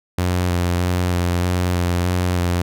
sawtooth tone with vibrato, 88.9 Hz, F2, 31 cents sharp, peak -13 dBFS, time 0.18-2.62 s, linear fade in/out 5 ms, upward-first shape square, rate 1.6 Hz, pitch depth 19 cents each way, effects none

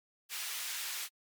pink high-pass noise, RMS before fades -39 dBFS, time 0.29-1.09 s, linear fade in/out 50 ms, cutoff 2000 Hz, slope 12 dB/octave, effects MP3 96 kbps

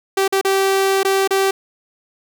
sawtooth tone with dropouts, 388 Hz, G4, 18 cents flat, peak -10 dBFS, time 0.17-1.51 s, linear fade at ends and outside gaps 5 ms, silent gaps 0.279-0.324 / 0.413-0.448 / 1.032-1.048 / 1.276-1.307 s, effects none

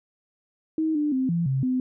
sine tone with pitch steps, 316.7 / 297.5 / 260.8 / 169.5 / 133.5 / 255.3 Hz, D#4 / D4 / C4 / E3 / C3 / C4, +31 / +22 / -5 / +49 / +35 / -42 cents, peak -21 dBFS, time 0.78-1.8 s, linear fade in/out 2 ms, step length 170 ms, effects none

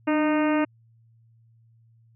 harmonic tone with a mistuned harmonic, 307.4 Hz, D#4, 21 cents flat, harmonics 1 / 2 / 3 / 4 / 5 / 6 / 7 / 8 / 9, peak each -21 / -27 / -31 / -33 / -35 / -37 / -38 / -39 / -40 dBFS, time 0.07-0.65 s, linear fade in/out 10 ms, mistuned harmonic 1, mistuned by -41 cents, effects added 114 Hz sine -55 dBFS peak until 2.15 s

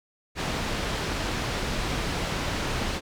pink low-pass noise, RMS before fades -29 dBFS, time 0.35-3.01 s, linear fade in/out 50 ms, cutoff 5200 Hz, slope 12 dB/octave, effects none

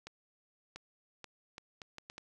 accelerating click train, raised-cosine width 0.2 ms, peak -28 dBFS, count 8, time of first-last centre 0.07-2.181 s, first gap 690 ms, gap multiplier 0.7, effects none

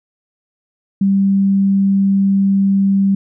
sine tone, 196 Hz, G3, in tune, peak -10 dBFS, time 1.01-3.15 s, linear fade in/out 5 ms, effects none

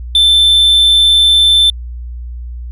triangle tone, 3541 Hz, A7, 10 cents sharp, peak -4 dBFS, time 0.15-1.7 s, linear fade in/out 2 ms, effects added 60 Hz sine -22 dBFS peak until 2.71 s + resampled to 32000 Hz

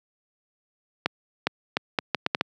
accelerating click train, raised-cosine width 0.3 ms, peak -5 dBFS, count 8, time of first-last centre 1.06-2.411 s, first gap 410 ms, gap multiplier 0.73, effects high-pass 150 Hz 12 dB/octave

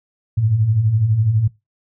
sine beating tone pair, 100 / 112 Hz, G2 / A2, +35 / +31 cents, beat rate 12 Hz, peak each -22 / -14 dBFS, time 0.37-1.48 s, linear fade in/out 10 ms, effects noise-tail reverb RT60 0.2 s tail -19 dB re dry

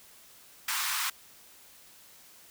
pink high-pass noise, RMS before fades -31 dBFS, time 0.68-1.1 s, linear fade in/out 5 ms, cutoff 940 Hz, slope 48 dB/octave, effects white hiss -55 dBFS RMS until 2.5 s

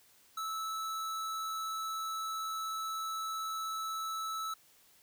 square tone, 1309 Hz, E6, 13 cents flat, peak -36 dBFS, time 0.37-4.54 s, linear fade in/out 5 ms, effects white hiss -64 dBFS RMS until 5.02 s

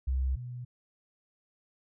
sine tone pair in turn, 65.3 / 123.27 Hz, C2 / B2, -3 / -3 cents, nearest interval major seventh, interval 1100 cents, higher second, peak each -26 / -37 dBFS, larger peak first, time 0.07-0.36 / 0.36-0.65 s, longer neither, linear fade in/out 10 ms, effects none

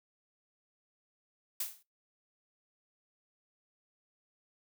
blue noise with exponential decay, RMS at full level -31 dBFS, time 1.6-1.83 s, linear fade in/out 5 ms, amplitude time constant 50 ms, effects noise-tail reverb RT60 0.2 s tail -19 dB re dry

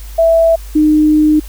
sine tone pair in turn, 659.3 / 305.3 Hz, E5 / D#4, 0 / -33 cents, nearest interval octave + minor second, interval 1333 cents, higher first, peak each -6 dBFS, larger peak neither, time 0.18-0.56 / 0.75-1.4 s, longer second, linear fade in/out 10 ms, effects added 50 Hz sine -26 dBFS peak until 1.48 s + white hiss -39 dBFS RMS until 1.48 s

